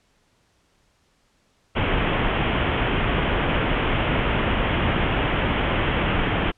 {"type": "low-pass noise", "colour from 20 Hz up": "pink", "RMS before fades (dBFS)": -22, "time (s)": [1.75, 6.52], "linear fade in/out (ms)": 20, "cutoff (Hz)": 3300, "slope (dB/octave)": 96, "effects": ["pink hiss -64 dBFS RMS until 6.57 s", "low-pass 8000 Hz 12 dB/octave"]}